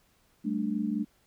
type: chord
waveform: sine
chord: G suspended second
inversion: none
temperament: just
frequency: 196 / 220.5 / 294 Hz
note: G3 / A3 / D4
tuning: 0 / +4 / +2 cents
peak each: -33 / -30 / -33 dBFS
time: 0.44-1.05 s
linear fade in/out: 20 ms
effects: pink hiss -67 dBFS RMS until 1.26 s